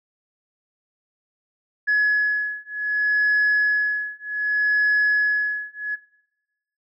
sine beating tone pair, 1692 / 1692.65 Hz, G#6 / G#6, +32 / +32 cents, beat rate 0.65 Hz, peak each -21 dBFS, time 1.87-5.96 s, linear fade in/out 20 ms, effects noise-tail reverb RT60 1.0 s tail -20 dB re dry + tanh soft clip ceiling -13 dBFS

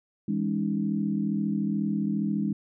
sine tone cluster, 162.5 / 204.8 / 278 / 312.5 Hz, E3 / G#3 / C#4 / D#4, -24 / -24 / +5 / +8 cents, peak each -33 / -26 / -33 / -34 dBFS, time 0.28-2.53 s, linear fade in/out 5 ms, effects none

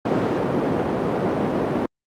white band-pass noise, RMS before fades -22 dBFS, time 0.05-1.86 s, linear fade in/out 5 ms, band 160 to 490 Hz, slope 12 dB/octave, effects Opus 48 kbps

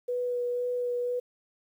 sine tone with vibrato, 490 Hz, B4, 14 cents flat, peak -27 dBFS, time 0.08-1.2 s, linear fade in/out 10 ms, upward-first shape sine, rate 2 Hz, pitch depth 12 cents each way, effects 10-bit

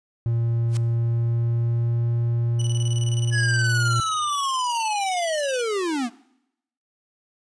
triangle tone with pitch glide, 116.54 to 117.76 Hz, A#2 to A#2, 0 to +18 cents, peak -18 dBFS, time 0.26-4 s, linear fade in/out 0 ms, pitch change +18 cents, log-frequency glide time 0.84-2.12 s
white noise with exponential growth, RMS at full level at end -31 dBFS, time 0.68-0.77 s, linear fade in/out 2 ms, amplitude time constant 19 ms
20% pulse tone with tremolo, 2960 Hz, F#7, in tune, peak -26 dBFS, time 2.59-5.62 s, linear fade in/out 10 ms, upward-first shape square, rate 19 Hz, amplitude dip 75%
square linear sweep, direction down, 1702 to 220 Hz, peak -23 dBFS, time 3.31-6.1 s, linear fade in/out 50 ms
effects noise-tail reverb RT60 0.8 s tail -20 dB re dry + resampled to 22050 Hz

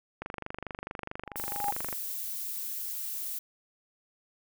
click train, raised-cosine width 0.5 ms, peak -21 dBFS, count 43, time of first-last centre 0.22-1.927 s, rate 24.6 Hz
sine tone with exponential growth, 818 Hz, G#5, 26 cents flat, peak -25 dBFS, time 1.26-1.71 s, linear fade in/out 5 ms, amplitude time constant 96 ms
violet noise, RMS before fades -36 dBFS, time 1.36-3.39 s, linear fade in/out 5 ms
effects none

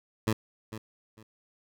15% pulse tone with echo, 109.9 Hz, A2, 2 cents flat, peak -18 dBFS, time 0.27-0.33 s, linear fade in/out 5 ms, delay 450 ms, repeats 2, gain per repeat -13 dB, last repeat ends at 1.23 s, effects none

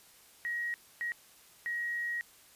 sine tone bursts at uneven times, 1896 Hz, A#6, 29 cents sharp, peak -32 dBFS, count 3, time 0.45-0.74 / 1.01-1.12 / 1.66-2.21 s, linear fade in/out 0 ms, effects white hiss -59 dBFS RMS until 2.55 s + resampled to 32000 Hz

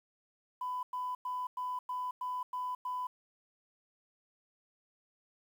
sine tone bursts, 1000 Hz, B5, 21 cents sharp, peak -33 dBFS, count 8, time 0.61-3.07 s, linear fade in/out 5 ms, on 220 ms, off 100 ms, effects tanh soft clip ceiling -30 dBFS + 10-bit

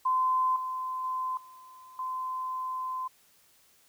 sine tone with level steps, 1029 Hz, C6, 29 cents flat, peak -23 / -31 / -29 / -48 / -31 dBFS, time 0.05-3.08 s, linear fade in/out 10 ms, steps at 0.56 / 1.04 / 1.37 / 1.99 s, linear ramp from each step 2 ms, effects white hiss -63 dBFS RMS until 3.88 s

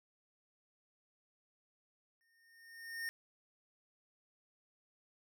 square tone with exponential growth, 1832 Hz, A#6, 31 cents flat, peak -37 dBFS, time 2.21-3.09 s, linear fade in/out 0 ms, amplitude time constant 190 ms, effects none

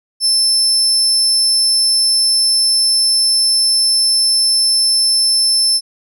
35% pulse tone, 5290 Hz, E8, 5 cents sharp, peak -8 dBFS, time 0.2-5.81 s, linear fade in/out 50 ms, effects none

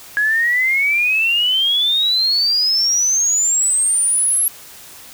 sine exponential sweep, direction up, 1661.2 to 11360 Hz, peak -13 dBFS, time 0.17-4.48 s, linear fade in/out 0 ms, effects white hiss -39 dBFS RMS until 5.13 s

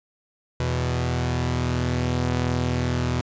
sawtooth tone pair together, 82.7 / 123.91 Hz, E2 / B2, +6 / +6 cents, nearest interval perfect fifth, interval 700 cents, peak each -22 / -20 dBFS, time 0.6-3.21 s, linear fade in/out 0 ms, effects resampled to 16000 Hz

